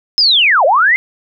sine linear two-way sweep, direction down then up, 5220 to 510 to 2123 Hz, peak -7 dBFS, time 0.18-0.96 s, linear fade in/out 0 ms, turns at 0.65 s, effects none

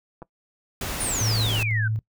clicks, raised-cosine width 1 ms, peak -26 dBFS, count 2, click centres 0.22 / 0.226 s
pink noise, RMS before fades -30 dBFS, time 0.81-1.63 s, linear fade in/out 2 ms
sine exponential sweep, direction down, 9790 to 1480 Hz, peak -25 dBFS, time 1-1.88 s, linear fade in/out 5 ms
sine tone with tremolo, 109.6 Hz, A2, 6 cents flat, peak -22 dBFS, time 1.21-1.99 s, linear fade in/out 0 ms, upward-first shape square, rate 2 Hz, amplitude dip 25%
effects noise-tail reverb RT60 0.1 s tail -21 dB re dry

